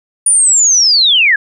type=linear sweep; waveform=sine; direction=down; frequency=9620 to 1617 Hz; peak=-6 dBFS; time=0.26-1.36 s; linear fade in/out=5 ms; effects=none